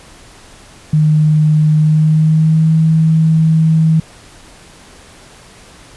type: tone with pitch glide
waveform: sine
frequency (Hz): 153.6 to 159.85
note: D#3 to D#3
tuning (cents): -22 to +47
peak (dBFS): -7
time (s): 0.93-4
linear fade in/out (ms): 5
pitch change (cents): +69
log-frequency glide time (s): 1.74-2.73
effects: pink hiss -40 dBFS RMS until 5.96 s + resampled to 24000 Hz